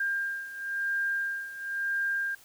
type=beating tone pair; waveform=sine; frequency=1599 / 1599.98 Hz; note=G6 / G6; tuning=+34 / +35 cents; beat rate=0.98 Hz; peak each=-34 / -30 dBFS; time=0-2.35 s; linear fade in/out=5 ms; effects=white hiss -56 dBFS RMS until 2.44 s